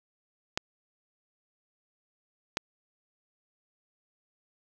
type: clicks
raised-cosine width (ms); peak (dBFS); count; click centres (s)
0.2; -10; 2; 0.575 / 2.571
effects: none